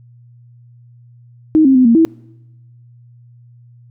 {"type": "tone with pitch steps", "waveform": "sine", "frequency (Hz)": [313.3, 266.7, 255.3, 231.4, 325.5], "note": ["D#4", "C4", "C4", "A#3", "E4"], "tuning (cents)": [12, 33, -42, -13, -22], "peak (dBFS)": -6, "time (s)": [1.55, 2.05], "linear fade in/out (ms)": 0, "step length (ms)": 100, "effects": ["noise-tail reverb RT60 1.0 s tail -26 dB re dry", "added 120 Hz sine -41 dBFS peak until 3.9 s"]}